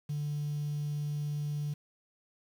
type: tone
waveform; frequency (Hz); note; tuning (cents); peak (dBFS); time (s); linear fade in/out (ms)
triangle; 147.2; D3; +4; -28; 0.09-1.74; 10
effects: tanh soft clip ceiling -28 dBFS + 9-bit